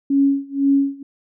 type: tone with tremolo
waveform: sine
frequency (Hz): 277.2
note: C#4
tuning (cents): 0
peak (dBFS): -11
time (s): 0.1-1.03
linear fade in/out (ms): 5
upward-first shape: sine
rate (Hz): 2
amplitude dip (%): 95
effects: none